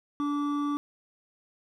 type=tone pair together; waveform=triangle; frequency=289.9 / 1158.9 Hz; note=D4 / D6; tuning=-22 / -23 cents; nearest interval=2 octaves; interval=2399 cents; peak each=-25 / -32 dBFS; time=0.2-0.77 s; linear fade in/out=0 ms; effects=none